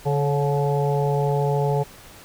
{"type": "harmonic tone with a mistuned harmonic", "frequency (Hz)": 143.5, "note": "D3", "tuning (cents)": -40, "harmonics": [1, 3, 4, 5, 6], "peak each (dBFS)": [-21, -24, -29, -30, -28], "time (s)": [0.05, 1.84], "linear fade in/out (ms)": 20, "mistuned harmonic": 4, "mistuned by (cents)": -63, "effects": ["pink hiss -45 dBFS RMS until 2.24 s"]}